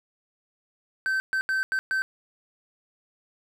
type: tone bursts at uneven times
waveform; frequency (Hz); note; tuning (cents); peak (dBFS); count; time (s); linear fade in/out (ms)
triangle; 1545; G6; -26; -21; 5; 1.06-1.2 / 1.33-1.41 / 1.49-1.63 / 1.72-1.79 / 1.91-2.02; 0
effects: none